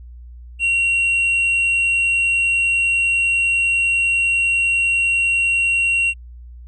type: tone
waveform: triangle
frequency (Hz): 2745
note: F7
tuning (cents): -31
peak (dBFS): -13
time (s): 0.59-6.14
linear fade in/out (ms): 50
effects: added 60 Hz sine -35 dBFS peak until 6.67 s + resampled to 22050 Hz